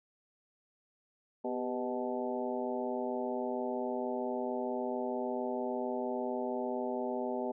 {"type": "harmonic tone with a mistuned harmonic", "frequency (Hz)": 124.4, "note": "B2", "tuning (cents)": 13, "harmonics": [2, 3, 4, 5, 6, 7], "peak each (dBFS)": [-38, -38, -40, -39, -44, -42], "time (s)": [1.44, 7.52], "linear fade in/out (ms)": 10, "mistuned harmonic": 3, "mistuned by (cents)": 81, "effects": []}